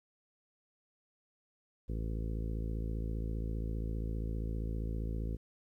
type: harmonic tone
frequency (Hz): 55.1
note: A1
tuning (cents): +3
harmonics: 1 / 2 / 3 / 4 / 5 / 6 / 7 / 8 / 9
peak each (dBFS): -35 / -41 / -45 / -47 / -49 / -51 / -52 / -53 / -54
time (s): 1.88-5.37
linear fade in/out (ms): 20
effects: 12-bit